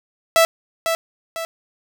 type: tone with echo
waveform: sawtooth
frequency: 659 Hz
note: E5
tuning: 1 cent flat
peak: -7 dBFS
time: 0.36-0.45 s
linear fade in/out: 0 ms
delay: 500 ms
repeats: 2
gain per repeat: -7 dB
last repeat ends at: 1.45 s
effects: none